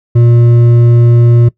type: tone with hard clipping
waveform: sine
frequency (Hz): 118.7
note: A#2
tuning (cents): +32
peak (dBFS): -5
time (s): 0.15-1.49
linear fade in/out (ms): 10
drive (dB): 7
effects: noise-tail reverb RT60 0.1 s tail -19 dB re dry